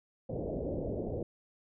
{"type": "low-pass noise", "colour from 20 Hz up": "white", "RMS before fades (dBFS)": -36, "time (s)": [0.29, 1.23], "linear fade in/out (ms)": 5, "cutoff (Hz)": 600, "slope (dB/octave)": 48, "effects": []}